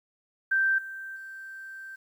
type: tone with level steps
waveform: sine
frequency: 1565 Hz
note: G6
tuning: 3 cents flat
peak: -21 / -36 / -39 dBFS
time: 0.51-1.96 s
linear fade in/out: 10 ms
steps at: 0.78 / 1.16 s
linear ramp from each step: 5 ms
effects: 10-bit